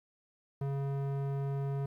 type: tone with low-pass filter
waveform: square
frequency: 138.59 Hz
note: C#3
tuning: in tune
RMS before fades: -34 dBFS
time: 0.61-1.86 s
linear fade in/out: 5 ms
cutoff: 890 Hz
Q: 0.63
effects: 11-bit